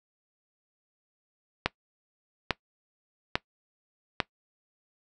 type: click train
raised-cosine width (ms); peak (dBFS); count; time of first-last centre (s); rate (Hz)
0.3; -7; 4; 1.66-4.202; 1.18
effects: noise-tail reverb RT60 0.1 s tail -20 dB re dry